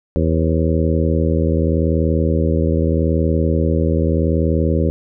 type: harmonic tone with a mistuned harmonic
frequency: 80.8 Hz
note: E2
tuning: 34 cents flat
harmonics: 1 / 2 / 3 / 4 / 5 / 6 / 7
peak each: -17 / -20 / -22 / -23 / -24 / -25 / -25 dBFS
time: 0.16-4.9 s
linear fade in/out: 0 ms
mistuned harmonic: 7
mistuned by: -66 cents
effects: none